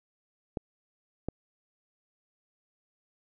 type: clicks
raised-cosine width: 2 ms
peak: -18 dBFS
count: 2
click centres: 0.572 / 1.286 s
effects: none